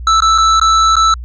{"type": "tone with dropouts", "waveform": "square", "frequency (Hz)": 1318.5, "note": "E6", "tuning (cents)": 0, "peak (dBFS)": -8, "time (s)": [0.07, 1.14], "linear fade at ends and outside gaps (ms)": 2, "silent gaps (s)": [[0.204, 0.221], [0.379, 0.383], [0.598, 0.614], [0.956, 0.966]], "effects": ["added 60 Hz sine -23 dBFS peak until 1.24 s", "resampled to 16000 Hz"]}